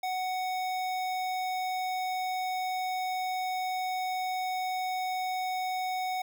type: tone with notch filter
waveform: square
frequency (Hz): 743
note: F#5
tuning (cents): +7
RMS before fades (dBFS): -32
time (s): 0.03-6.22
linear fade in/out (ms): 5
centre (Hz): 9100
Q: 1.2
effects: none